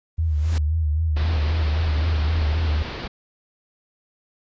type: noise with exponential growth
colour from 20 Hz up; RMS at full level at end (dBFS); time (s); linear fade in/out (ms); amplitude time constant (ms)
pink; -31; 0.17-0.58; 1; 87
type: tone with vibrato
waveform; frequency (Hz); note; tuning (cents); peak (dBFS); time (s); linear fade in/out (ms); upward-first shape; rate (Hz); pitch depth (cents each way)
sine; 78.1; D#2; +7; -18; 0.18-2.83; 10; sine; 3.8; 80
type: low-pass noise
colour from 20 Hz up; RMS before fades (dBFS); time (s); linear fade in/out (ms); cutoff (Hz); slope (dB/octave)
pink; -32; 1.16-3.08; 10; 4800; 48
effects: resampled to 16000 Hz